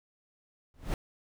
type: noise with exponential growth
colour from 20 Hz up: brown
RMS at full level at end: -25 dBFS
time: 0.74-0.94 s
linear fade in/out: 1 ms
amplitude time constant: 43 ms
effects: none